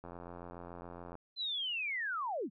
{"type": "click train", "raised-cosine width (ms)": 1, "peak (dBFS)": -33, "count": 98, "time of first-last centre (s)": [0.04, 1.154], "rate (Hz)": 87.1}
{"type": "linear sweep", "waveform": "sine", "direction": "down", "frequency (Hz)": [4100, 155.56], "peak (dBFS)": -34, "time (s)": [1.36, 2.5], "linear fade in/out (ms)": 50}
{"effects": []}